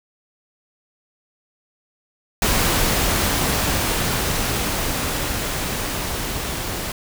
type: noise with level ramp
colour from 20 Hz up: pink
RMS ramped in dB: -18 to -27 dBFS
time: 2.42-6.92 s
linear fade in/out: 2 ms
effects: none